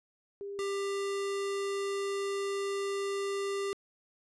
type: tone pair in turn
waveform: sine / square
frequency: 400.5 / 396.8 Hz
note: G4 / G4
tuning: +37 / +21 cents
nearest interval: unison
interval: 16 cents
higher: first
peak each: -37 / -32 dBFS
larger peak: second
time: 0.41-0.59 / 0.59-3.73 s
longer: second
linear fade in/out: 0 ms
effects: resampled to 24000 Hz